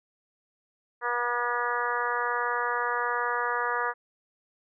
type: harmonic tone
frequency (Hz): 241.3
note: B3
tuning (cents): -40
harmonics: 2 / 3 / 4 / 5 / 6 / 7 / 8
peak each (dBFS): -34 / -37 / -31 / -31 / -34 / -33 / -38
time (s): 1.01-3.94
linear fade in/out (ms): 50
effects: none